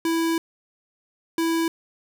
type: tone pair in turn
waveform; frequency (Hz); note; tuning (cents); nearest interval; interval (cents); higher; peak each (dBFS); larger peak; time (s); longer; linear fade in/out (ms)
square; 329.6 / 329.6; E4 / E4; 0 / 0; unison; 0; neither; -21; neither; 0.05-0.38 / 1.38-1.68; first; 2
effects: none